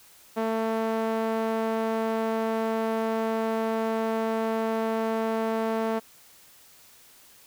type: tone with band-pass filter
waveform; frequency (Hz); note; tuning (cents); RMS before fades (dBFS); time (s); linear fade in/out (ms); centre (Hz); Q
sawtooth; 223.2; A3; +25; -27; 0.36-6; 20; 640; 0.91
effects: white hiss -54 dBFS RMS until 7.46 s